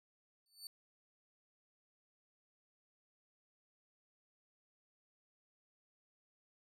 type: tone with exponential growth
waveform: sawtooth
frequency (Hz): 4500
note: C#8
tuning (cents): +25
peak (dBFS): -40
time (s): 0.46-0.67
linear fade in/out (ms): 1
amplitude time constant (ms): 45
effects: none